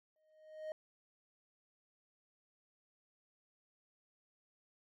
triangle tone with exponential growth, 622.3 Hz, D#5, in tune, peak -36 dBFS, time 0.16-0.72 s, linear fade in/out 1 ms, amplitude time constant 120 ms, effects none

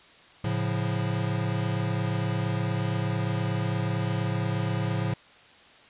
square chord, A augmented, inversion none, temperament equal, 110 / 138.59 / 174.61 Hz, A2 / C#3 / E#3, 0 / 0 / 0 cents, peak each -29 / -32 / -32 dBFS, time 0.44-5.14 s, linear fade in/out 5 ms, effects white hiss -53 dBFS RMS until 5.89 s + resampled to 8000 Hz

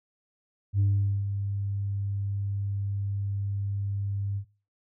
sine tone with ADSR envelope, 99.8 Hz, G2, 32 cents sharp, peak -18 dBFS, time 0.73-4.45 s, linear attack 64 ms, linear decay 450 ms, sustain -9 dB, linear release 82 ms, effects noise-tail reverb RT60 0.3 s tail -17 dB re dry + tanh soft clip ceiling -18 dBFS

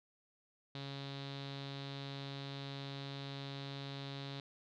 sawtooth tone with low-pass filter, 138.59 Hz, C#3, in tune, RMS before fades -45 dBFS, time 0.75-4.4 s, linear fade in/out 2 ms, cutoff 3900 Hz, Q 6.2, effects none

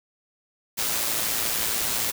white noise with amplitude modulation, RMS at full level -24 dBFS, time 0.77-2.12 s, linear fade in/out 20 ms, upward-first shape sine, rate 113 Hz, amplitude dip 40%, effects none

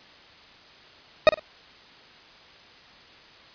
40% pulse tone with echo, 622.3 Hz, D#5, in tune, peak -9 dBFS, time 1.27-1.29 s, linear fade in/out 0 ms, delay 52 ms, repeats 2, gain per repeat -13 dB, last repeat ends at 1.394 s, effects white hiss -50 dBFS RMS until 3.54 s + resampled to 11025 Hz

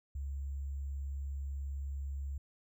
sine tone with sample-and-hold, 69.3 Hz, C#2, in tune, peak -36 dBFS, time 0.15-2.38 s, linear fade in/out 5 ms, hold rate 7350 Hz, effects none

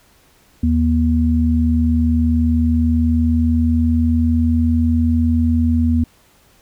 sine tone pair together, 80.04 / 240 Hz, D#2 / B3, +50 / -49 cents, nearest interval octave + perfect fifth, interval 1901 cents, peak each -15 dBFS, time 0.63-6.04 s, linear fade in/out 5 ms, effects pink hiss -53 dBFS RMS until 6.61 s

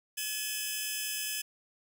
10% pulse tone cluster, 1702 / 2528 / 2617 / 3067 Hz, G#6 / D#7 / E7 / G7, +42 / +27 / -13 / -38 cents, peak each -31 / -30 / -30 / -30 dBFS, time 0.17-1.42 s, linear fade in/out 10 ms, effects none

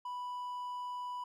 triangle tone, 987.8 Hz, B5, in tune, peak -36 dBFS, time 0.05-1.24 s, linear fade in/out 5 ms, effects none

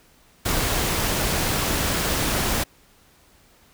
pink noise, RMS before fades -23 dBFS, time 0.45-2.64 s, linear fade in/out 10 ms, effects pink hiss -56 dBFS RMS until 3.73 s

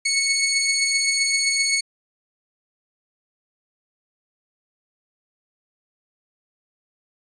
15% pulse beating tone pair, 2200 / 2207.7 Hz, C#7 / C#7, -14 / -8 cents, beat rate 7.7 Hz, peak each -20 / -13 dBFS, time 0.05-1.81 s, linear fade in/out 10 ms, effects resampled to 22050 Hz

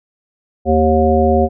harmonic tone with a mistuned harmonic, 77.78 Hz, D#2, in tune, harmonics 1 / 3 / 5 / 7 / 9, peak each -16 / -16 / -16 / -16 / -16 dBFS, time 0.65-1.49 s, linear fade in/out 50 ms, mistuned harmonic 9, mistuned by +38 cents, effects none

